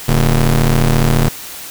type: ring-modulated tone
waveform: 30% pulse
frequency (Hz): 83.4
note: E2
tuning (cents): +21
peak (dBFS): -4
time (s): 0.08-1.29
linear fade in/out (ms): 10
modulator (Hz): 58.9
effects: white hiss -30 dBFS RMS until 1.7 s